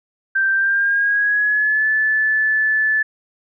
sine tone with pitch glide, 1568 to 1739.8 Hz, G6 to A6, 0 to -20 cents, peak -14 dBFS, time 0.35-3.03 s, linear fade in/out 10 ms, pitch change +180 cents, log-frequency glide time 0.53-1.87 s, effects none

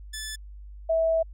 5% pulse / sine tone pair in turn, 1740 / 651.8 Hz, A6 / E5, -20 / -20 cents, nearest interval octave + perfect fourth, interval 1700 cents, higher first, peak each -20 dBFS, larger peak neither, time 0.13-0.36 / 0.89-1.23 s, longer second, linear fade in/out 10 ms, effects added 50 Hz sine -40 dBFS peak until 1.33 s + low-pass 9000 Hz 12 dB/octave

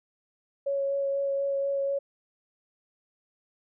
sine tone with vibrato, 554.4 Hz, C#5, in tune, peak -25 dBFS, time 0.66-1.99 s, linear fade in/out 10 ms, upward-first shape sine, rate 4.1 Hz, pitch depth 10 cents each way, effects none

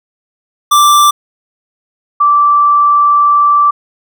square / sine tone pair in turn, 1174.7 / 1166.6 Hz, D6 / D6, 0 / -12 cents, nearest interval unison, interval 12 cents, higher first, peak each -5 dBFS, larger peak neither, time 0.71-1.11 / 2.2-3.71 s, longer second, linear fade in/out 10 ms, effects none

